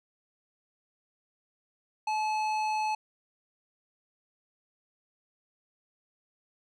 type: tone with tanh clipping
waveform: sine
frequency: 861 Hz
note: A5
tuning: 38 cents flat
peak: -29 dBFS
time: 2.07-2.95 s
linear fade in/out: 5 ms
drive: 14 dB
effects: none